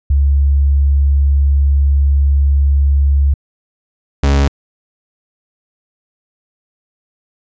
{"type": "tone pair in turn", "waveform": ["sine", "40% pulse"], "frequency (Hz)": [70, 69.71], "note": ["C#2", "C#2"], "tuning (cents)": [18, 10], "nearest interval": "unison", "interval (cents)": 8, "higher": "first", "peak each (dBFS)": -8, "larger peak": "neither", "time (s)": [[0.1, 3.34], [4.23, 4.48]], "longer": "first", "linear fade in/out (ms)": 5, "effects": ["resampled to 16000 Hz"]}